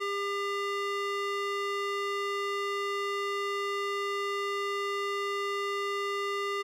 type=tone with band-pass filter; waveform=square; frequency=401.2 Hz; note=G4; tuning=40 cents sharp; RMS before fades=-32 dBFS; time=0-6.63 s; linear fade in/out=20 ms; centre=1600 Hz; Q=0.75; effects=none

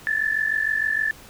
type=tone pair together; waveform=sine; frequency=1728 / 1774.5 Hz; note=A6 / A6; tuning=-32 / +14 cents; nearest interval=unison; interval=46 cents; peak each=-23 dBFS; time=0.07-1.11 s; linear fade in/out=0 ms; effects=pink hiss -46 dBFS RMS until 1.29 s

